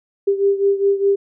sine beating tone pair, 395.9 / 400.8 Hz, G4 / G4, +17 / +38 cents, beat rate 4.9 Hz, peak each -15 / -19 dBFS, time 0.27-1.16 s, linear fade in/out 10 ms, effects none

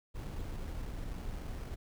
brown noise with sample-and-hold, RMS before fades -40 dBFS, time 0.14-1.76 s, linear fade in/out 20 ms, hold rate 3675 Hz, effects none

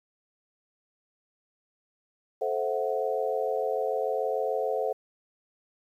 sine chord, F# half-diminished seventh, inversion first, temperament equal with one note detuned, 436.5 / 523.3 / 659.3 / 740 Hz, A4 / C5 / E5 / F#5, -14 / 0 / 0 / 0 cents, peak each -30 / -30 / -33 / -33 dBFS, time 2.41-4.93 s, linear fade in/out 10 ms, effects 10-bit

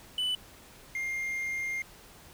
triangle tone pair in turn, 2991 / 2115 Hz, F#7 / C7, +18 / +18 cents, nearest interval tritone, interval 600 cents, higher first, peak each -26 / -29 dBFS, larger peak first, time 0.18-0.35 / 0.95-1.82 s, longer second, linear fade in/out 2 ms, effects pink hiss -53 dBFS RMS until 2.33 s

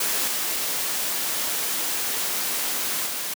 white noise with level steps, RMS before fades -24 / -26 / -29 dBFS, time 0-3.34 s, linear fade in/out 5 ms, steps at 0.27 / 3.06 s, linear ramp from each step 10 ms, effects high-pass 200 Hz 12 dB/octave

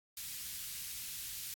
white band-stop noise, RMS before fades -43 dBFS, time 0.17-1.54 s, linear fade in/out 2 ms, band 130 to 2400 Hz, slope 12 dB/octave, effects AAC 64 kbps

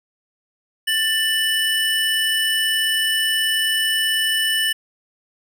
square tone pair together, 1772.5 / 2967 Hz, A6 / F#7, +12 / +4 cents, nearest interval major sixth, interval 892 cents, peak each -22 / -20 dBFS, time 0.87-4.73 s, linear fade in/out 10 ms, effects none

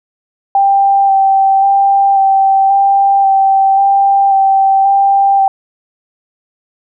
sine tone with vibrato, 784 Hz, G5, in tune, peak -6 dBFS, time 0.55-5.48 s, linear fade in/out 2 ms, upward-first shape square, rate 0.93 Hz, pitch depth 13 cents each way, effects none

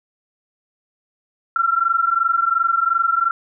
sine tone pair together, 1348.2 / 1371 Hz, E6 / F6, +39 / -32 cents, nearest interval unison, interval 29 cents, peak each -18 dBFS, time 1.56-3.31 s, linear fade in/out 2 ms, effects none

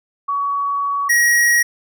sine / square tone pair in turn, 1128 / 1897.1 Hz, C#6 / A#6, +30 / +30 cents, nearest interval major sixth, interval 900 cents, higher second, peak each -17 / -12 dBFS, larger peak second, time 0.28-1.09 / 1.09-1.63 s, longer first, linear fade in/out 10 ms, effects none

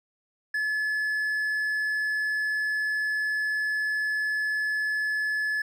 triangle tone, 1717 Hz, A6, 43 cents flat, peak -23 dBFS, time 0.54-5.62 s, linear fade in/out 5 ms, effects none

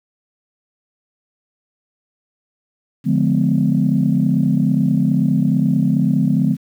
sine chord, D diminished seventh, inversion none, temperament just, 146.83 / 176.2 / 211.4 / 253.7 Hz, D3 / F3 / Ab3 / Cb4, 0 / +16 / +31 / +47 cents, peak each -18 dBFS, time 3.04-6.57 s, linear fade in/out 50 ms, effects tanh soft clip ceiling -4 dBFS + 8-bit

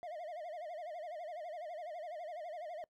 triangle tone with vibrato, 657 Hz, E5, 6 cents flat, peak -40 dBFS, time 0.03-2.84 s, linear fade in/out 0 ms, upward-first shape sine, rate 12 Hz, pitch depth 160 cents each way, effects noise-tail reverb RT60 0.1 s tail -22 dB re dry

